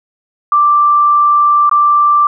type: tone with dropouts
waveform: sine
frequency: 1176 Hz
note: D6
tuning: 2 cents sharp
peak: -6 dBFS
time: 0.52-2.27 s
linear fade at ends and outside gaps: 2 ms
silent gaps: 1.695-1.713 s
effects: none